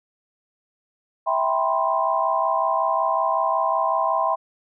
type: chord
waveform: sine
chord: C major seventh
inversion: first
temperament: just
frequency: 654.1 / 784.9 / 981.1 / 1046.5 Hz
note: E5 / G5 / B5 / C6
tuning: -14 / +2 / -12 / 0 cents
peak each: -24 / -25 / -25 / -23 dBFS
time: 1.26-4.36 s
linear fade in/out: 20 ms
effects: none